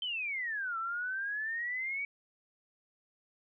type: exponential two-way sweep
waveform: sine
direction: down then up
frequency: 3136 to 1318.5 to 2280 Hz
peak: -33 dBFS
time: 0.02-2.05 s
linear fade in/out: 2 ms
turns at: 0.78 s
effects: none